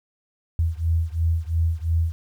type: beating tone pair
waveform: sine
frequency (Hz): 81.2 / 84.1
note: E2 / E2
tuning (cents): -26 / +35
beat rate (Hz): 2.9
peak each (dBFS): -22 / -23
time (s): 0.59-2.12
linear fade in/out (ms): 0
effects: 9-bit